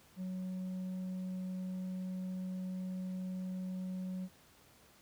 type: tone with tanh clipping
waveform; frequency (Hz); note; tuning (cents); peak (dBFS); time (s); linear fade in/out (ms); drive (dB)
triangle; 185.2; F#3; +2; -38; 0.16-4.29; 50; 8
effects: pink hiss -63 dBFS RMS until 5.01 s + high-pass 60 Hz 12 dB/octave